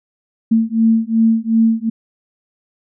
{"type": "beating tone pair", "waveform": "sine", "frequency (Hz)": [223.8, 226.5], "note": ["A3", "A#3"], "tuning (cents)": [30, -50], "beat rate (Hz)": 2.7, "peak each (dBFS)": -14, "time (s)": [0.51, 1.9], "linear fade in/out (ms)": 10, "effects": []}